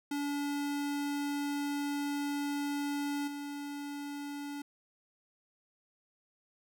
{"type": "tone with level steps", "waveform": "square", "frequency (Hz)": 287, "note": "D4", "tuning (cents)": -40, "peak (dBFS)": [-33, -39], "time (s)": [0.11, 4.62], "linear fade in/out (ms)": 5, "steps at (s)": 3.27, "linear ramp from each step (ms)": 10, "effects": []}